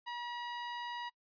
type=tone; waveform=sawtooth; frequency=960 Hz; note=B5; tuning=49 cents flat; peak=-35 dBFS; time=0.06-1.1 s; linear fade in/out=20 ms; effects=noise-tail reverb RT60 0.1 s tail -26 dB re dry + resampled to 11025 Hz